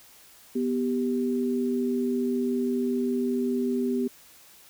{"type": "tone pair together", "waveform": "sine", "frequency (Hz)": [246.8, 392], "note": ["B3", "G4"], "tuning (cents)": [-1, 0], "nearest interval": "minor sixth", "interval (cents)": 801, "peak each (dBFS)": [-25, -28], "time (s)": [0.55, 4.08], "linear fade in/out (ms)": 10, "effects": ["white hiss -53 dBFS RMS until 4.69 s"]}